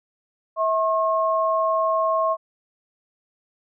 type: tone pair together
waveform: sine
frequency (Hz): 648 / 1079.3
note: E5 / C#6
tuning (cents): -30 / -47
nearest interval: major sixth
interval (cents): 883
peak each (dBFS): -21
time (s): 0.56-2.37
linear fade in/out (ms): 50
effects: none